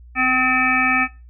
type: harmonic tone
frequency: 256.3 Hz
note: C4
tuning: 36 cents flat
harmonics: 1 / 3 / 5 / 7 / 9 / 10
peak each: -24 / -24 / -22 / -21 / -20 / -25 dBFS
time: 0.15-1.08 s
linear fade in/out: 50 ms
effects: noise-tail reverb RT60 0.3 s tail -20 dB re dry + added 60 Hz sine -40 dBFS peak until 1.29 s